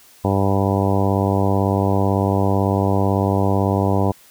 harmonic tone, 98 Hz, G2, in tune, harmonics 1 / 2 / 3 / 4 / 5 / 6 / 7 / 8 / 9 / 10, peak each -19 / -22 / -24 / -25 / -26 / -27 / -27 / -28 / -29 / -29 dBFS, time 0.24-4.12 s, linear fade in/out 10 ms, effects white hiss -49 dBFS RMS until 4.3 s

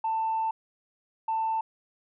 sine tone pair in turn, 890 / 890 Hz, A5 / A5, +20 / +20 cents, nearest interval unison, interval 0 cents, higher neither, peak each -24 dBFS, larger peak neither, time 0.04-0.51 / 1.28-1.61 s, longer first, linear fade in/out 5 ms, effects tanh soft clip ceiling -21 dBFS

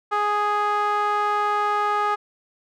sawtooth tone with band-pass filter, 415.3 Hz, G#4, in tune, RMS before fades -22 dBFS, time 0.11-2.16 s, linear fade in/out 20 ms, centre 1100 Hz, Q 3.9, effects none

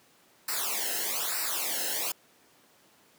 white noise with flanger, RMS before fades -31 dBFS, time 0.48-2.12 s, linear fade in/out 5 ms, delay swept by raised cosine 0.3 to 0.87 ms, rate 1.1 Hz, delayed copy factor -0.95, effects pink hiss -61 dBFS RMS until 3.18 s + high-pass 200 Hz 12 dB/octave

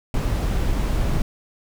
brown noise, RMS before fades -21 dBFS, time 0.14-1.22 s, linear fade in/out 2 ms, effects none

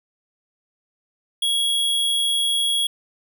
square tone, 3322 Hz, G#7, in tune, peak -19 dBFS, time 1.42-2.87 s, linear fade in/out 5 ms, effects none

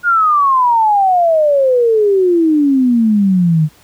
sine exponential sweep, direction down, 1447 to 150 Hz, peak -8 dBFS, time 0.03-3.69 s, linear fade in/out 50 ms, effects pink hiss -47 dBFS RMS until 3.83 s + high-pass 60 Hz 12 dB/octave

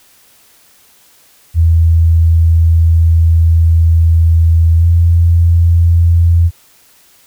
sine tone with pitch glide, 82.41 to 84.68 Hz, E2 to E2, 0 to +47 cents, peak -5 dBFS, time 1.54-6.51 s, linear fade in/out 50 ms, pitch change +47 cents, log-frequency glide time 4.78-4.85 s, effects white hiss -47 dBFS RMS until 7.26 s

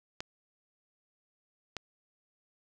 clicks, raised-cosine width 0.2 ms, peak -19 dBFS, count 2, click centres 0.205 / 1.767 s, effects 10-bit

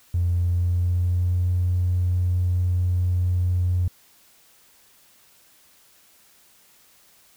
triangle tone with pitch glide, 87.3 to 89.55 Hz, F2 to F2, 0 to +44 cents, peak -15 dBFS, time 0.14-3.88 s, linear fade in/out 5 ms, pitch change +44 cents, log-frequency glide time 0.29-1.51 s, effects tanh soft clip ceiling -16 dBFS + white hiss -56 dBFS RMS until 7.36 s

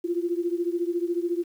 sine beating tone pair, 341.4 / 355.4 Hz, F4 / F4, -39 / +30 cents, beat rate 14 Hz, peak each -26 / -28 dBFS, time 0.04-1.44 s, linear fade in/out 10 ms, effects 9-bit

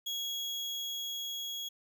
35% pulse tone with level ramp, 3322 Hz, G#7, in tune, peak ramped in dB -32 to -35 dBFS, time 0.06-1.69 s, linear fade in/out 10 ms, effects none

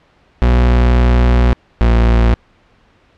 40% pulse tone pair in turn, 60.8 / 57.93 Hz, B1 / A#1, -26 / -10 cents, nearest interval minor second, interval 84 cents, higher first, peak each -7 dBFS, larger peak neither, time 0.42-1.53 / 1.81-2.34 s, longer first, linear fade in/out 0 ms, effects pink hiss -52 dBFS RMS until 3.17 s + low-pass 3000 Hz 12 dB/octave

